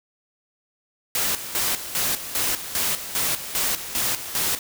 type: noise with tremolo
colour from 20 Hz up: white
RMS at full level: -23 dBFS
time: 1.15-4.59 s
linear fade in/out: 2 ms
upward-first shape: square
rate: 2.5 Hz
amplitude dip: 70%
effects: none